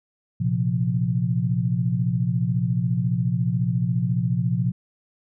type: chord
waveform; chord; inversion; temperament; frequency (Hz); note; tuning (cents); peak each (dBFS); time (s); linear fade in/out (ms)
sine; Bb suspended second; none; equal; 116.54 / 130.81 / 174.61; Bb2 / C3 / F3; 0 / 0 / 0; -24; 0.4-4.72; 10
effects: none